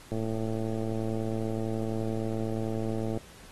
click train, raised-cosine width 2 ms, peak -20 dBFS, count 340, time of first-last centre 0.12-3.174 s, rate 111 Hz, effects pink hiss -52 dBFS RMS until 3.51 s + AAC 32 kbps

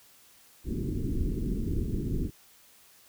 pink low-pass noise, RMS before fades -30 dBFS, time 0.64-2.31 s, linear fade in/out 50 ms, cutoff 380 Hz, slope 48 dB/octave, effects white hiss -58 dBFS RMS until 3.08 s

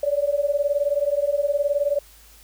sine beating tone pair, 565 / 584 Hz, C#5 / D5, +33 / -10 cents, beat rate 19 Hz, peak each -22 dBFS, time 0.03-1.99 s, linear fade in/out 5 ms, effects added 52 Hz sine -51 dBFS peak until 2.43 s + white hiss -51 dBFS RMS until 2.43 s

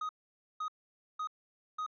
triangle tone bursts, 1252 Hz, D#6, 10 cents sharp, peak -32 dBFS, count 4, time 0.01-1.864 s, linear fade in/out 5 ms, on 81 ms, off 510 ms, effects resampled to 16000 Hz

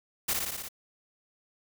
white noise with echo, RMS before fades -28 dBFS, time 0.28-0.34 s, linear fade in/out 10 ms, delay 58 ms, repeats 6, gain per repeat -2 dB, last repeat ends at 0.688 s, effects none

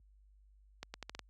accelerating click train, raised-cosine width 0.2 ms, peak -25 dBFS, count 6, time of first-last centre 0.83-1.193 s, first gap 110 ms, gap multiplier 0.79, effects added 50 Hz sine -52 dBFS peak until 1.29 s + high-pass 80 Hz 12 dB/octave

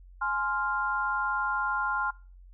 sine chord, F minor, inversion first, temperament equal with one note detuned, 839.8 / 1046.5 / 1396.9 Hz, Ab5 / C6 / F6, +19 / 0 / 0 cents, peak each -33 / -31 / -29 dBFS, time 0.21-2.11 s, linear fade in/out 10 ms, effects noise-tail reverb RT60 0.4 s tail -24 dB re dry + added 45 Hz sine -48 dBFS peak until 2.53 s

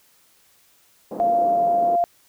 white band-pass noise, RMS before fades -32 dBFS, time 1.11-1.96 s, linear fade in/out 5 ms, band 190 to 620 Hz, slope 24 dB/octave
sine tone, 694 Hz, F5, 11 cents flat, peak -16 dBFS, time 1.2-2.04 s, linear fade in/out 0 ms
effects white hiss -58 dBFS RMS until 2.28 s

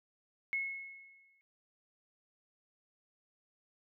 sine tone with exponential decay, 2181 Hz, C#7, 29 cents flat, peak -30 dBFS, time 0.53-1.41 s, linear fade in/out 0 ms, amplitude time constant 190 ms, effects none

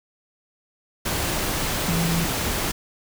sine tone in noise, 167.4 Hz, E3, 27 cents sharp, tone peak -22 dBFS, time 1.88-2.25 s, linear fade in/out 10 ms, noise pink, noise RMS -25 dBFS, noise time 1.05-2.72 s, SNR 0 dB, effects none

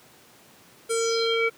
square tone with low-pass filter sweep, 457.1 Hz, A#4, 34 cents flat, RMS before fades -24 dBFS, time 0.89-1.5 s, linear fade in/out 20 ms, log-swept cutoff 9800 to 2000 Hz, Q 5.6, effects pink hiss -53 dBFS RMS until 1.57 s + high-pass 150 Hz 12 dB/octave

